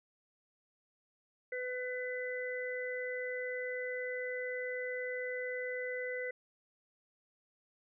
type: harmonic tone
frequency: 501 Hz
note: B4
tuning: 25 cents sharp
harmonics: 1 / 3 / 4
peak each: -38 / -46 / -40 dBFS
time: 1.52-6.31 s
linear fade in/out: 5 ms
effects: none

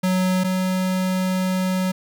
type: tone pair in turn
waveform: square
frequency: 185 / 185.76 Hz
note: F#3 / F#3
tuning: 0 / +7 cents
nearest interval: unison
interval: 7 cents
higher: second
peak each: -18 / -20 dBFS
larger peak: first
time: 0.03-0.44 / 0.44-1.92 s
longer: second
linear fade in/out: 10 ms
effects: 10-bit

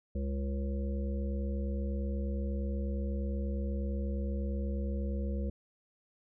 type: harmonic tone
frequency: 68.4 Hz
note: C#2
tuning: 23 cents flat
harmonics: 1 / 3 / 5 / 7 / 8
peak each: -32 / -38 / -46 / -45 / -46 dBFS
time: 0.15-5.5 s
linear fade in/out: 5 ms
effects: none

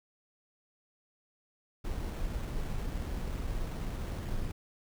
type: noise with sample-and-hold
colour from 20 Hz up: brown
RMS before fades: -35 dBFS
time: 1.84-4.52 s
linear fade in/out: 10 ms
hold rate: 4900 Hz
effects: none

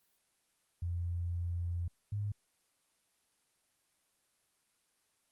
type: tone pair in turn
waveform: sine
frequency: 86.6 / 102.99 Hz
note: F2 / G#2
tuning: -14 / -14 cents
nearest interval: minor third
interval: 300 cents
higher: second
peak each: -33 / -33 dBFS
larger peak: neither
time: 0.82-1.88 / 2.12-2.32 s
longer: first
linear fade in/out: 5 ms
effects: white hiss -75 dBFS RMS until 5.31 s + Opus 24 kbps

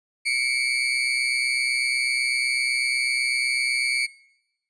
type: tone pair together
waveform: 35% pulse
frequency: 2181 / 2309 Hz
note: C#7 / D7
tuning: -29 / -30 cents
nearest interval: minor second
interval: 99 cents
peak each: -22 dBFS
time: 0.25-4.07 s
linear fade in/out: 20 ms
effects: noise-tail reverb RT60 0.9 s tail -24 dB re dry + resampled to 22050 Hz

